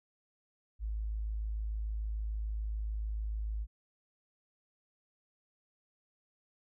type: tone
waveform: sine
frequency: 53.4 Hz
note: G#1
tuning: 49 cents sharp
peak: -33 dBFS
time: 0.79-3.67 s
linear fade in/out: 50 ms
effects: none